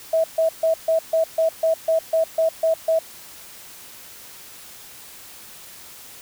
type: tone bursts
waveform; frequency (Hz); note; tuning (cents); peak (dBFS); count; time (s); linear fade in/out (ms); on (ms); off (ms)
sine; 648; E5; -30; -15; 12; 0.13-2.99; 5; 110; 140
effects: white hiss -42 dBFS RMS until 6.21 s